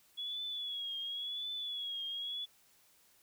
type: tone with vibrato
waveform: sine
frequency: 3366 Hz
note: G#7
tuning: 23 cents sharp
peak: -37 dBFS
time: 0.17-2.46 s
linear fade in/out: 20 ms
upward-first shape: triangle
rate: 0.93 Hz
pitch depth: 79 cents each way
effects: white hiss -67 dBFS RMS until 3.22 s